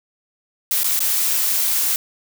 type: noise with dropouts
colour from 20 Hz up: blue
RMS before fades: -19 dBFS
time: 0.71-1.96 s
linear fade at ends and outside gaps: 1 ms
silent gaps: 0.834-0.843 / 0.992-1.004 s
effects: none